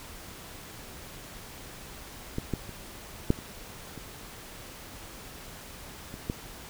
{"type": "clicks", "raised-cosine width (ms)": 3, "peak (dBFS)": [-17, -15, -28, -8, -30, -28, -26, -16], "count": 8, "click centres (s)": [2.384, 2.537, 2.693, 3.304, 3.389, 3.977, 6.141, 6.299], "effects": ["pink hiss -45 dBFS RMS until 6.69 s"]}